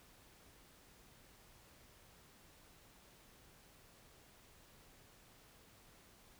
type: silence
effects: pink hiss -64 dBFS RMS until 6.39 s